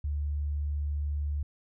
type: tone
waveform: sine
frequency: 73.1 Hz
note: D2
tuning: 7 cents flat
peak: -28 dBFS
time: 0.04-1.43 s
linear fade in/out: 5 ms
effects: none